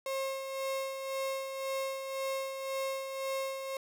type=tone with tremolo; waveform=35% pulse; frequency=537 Hz; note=C5; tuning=45 cents sharp; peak=-30 dBFS; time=0.06-3.77 s; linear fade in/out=2 ms; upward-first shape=sine; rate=1.9 Hz; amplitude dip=50%; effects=none